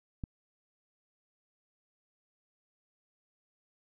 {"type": "click", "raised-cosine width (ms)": 5, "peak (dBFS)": -24, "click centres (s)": 0.238, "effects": []}